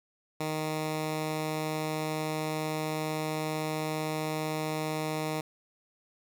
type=tone; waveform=10% pulse; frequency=155.56 Hz; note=D#3; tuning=in tune; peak=-22 dBFS; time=0.4-5.41 s; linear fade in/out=5 ms; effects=none